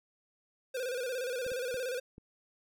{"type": "tone with vibrato", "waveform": "square", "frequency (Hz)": 503, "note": "B4", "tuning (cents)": 32, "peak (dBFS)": -34, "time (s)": [0.74, 2], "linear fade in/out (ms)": 10, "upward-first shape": "square", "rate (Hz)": 17, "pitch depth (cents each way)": 72}
{"type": "clicks", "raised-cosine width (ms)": 3, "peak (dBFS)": -36, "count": 4, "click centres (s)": [1.465, 1.518, 1.743, 2.181]}
{"effects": []}